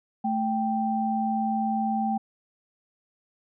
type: tone pair together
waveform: sine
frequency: 220 / 784 Hz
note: A3 / G5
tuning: 0 / 0 cents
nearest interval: octave + minor seventh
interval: 2200 cents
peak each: -26 dBFS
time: 0.24-2.18 s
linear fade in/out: 10 ms
effects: none